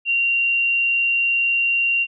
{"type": "tone", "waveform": "sine", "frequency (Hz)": 2762, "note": "F7", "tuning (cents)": -20, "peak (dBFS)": -16, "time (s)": [0.05, 2.07], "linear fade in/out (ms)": 50, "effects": []}